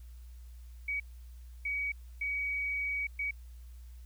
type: tone bursts at uneven times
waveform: sine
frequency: 2263 Hz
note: C#7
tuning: 35 cents sharp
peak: -31 dBFS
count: 4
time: 0.88-1 / 1.65-1.92 / 2.21-3.07 / 3.19-3.31 s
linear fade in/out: 5 ms
effects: added 60 Hz sine -46 dBFS peak until 4.05 s + white hiss -67 dBFS RMS until 4.05 s